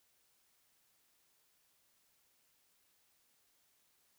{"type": "silence", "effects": ["white hiss -74 dBFS RMS until 4.18 s"]}